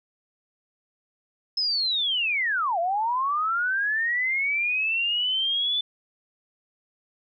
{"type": "linear two-way sweep", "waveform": "sine", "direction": "down then up", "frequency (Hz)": [5190, 659.3, 3508], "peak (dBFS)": -22, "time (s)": [1.57, 5.81], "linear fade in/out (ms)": 5, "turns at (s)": 2.79, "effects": []}